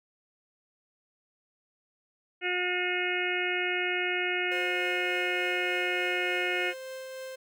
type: harmonic tone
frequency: 360 Hz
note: F#4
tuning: 47 cents flat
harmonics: 1 / 2 / 4 / 5 / 6 / 7 / 8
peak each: -33 / -38 / -35 / -36 / -32 / -35 / -37 dBFS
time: 2.41-6.74 s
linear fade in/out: 50 ms
type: tone with tremolo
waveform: 45% pulse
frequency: 523.3 Hz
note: C5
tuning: in tune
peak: -37 dBFS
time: 4.51-7.36 s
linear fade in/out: 10 ms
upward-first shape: triangle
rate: 3.4 Hz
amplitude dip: 25%
effects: none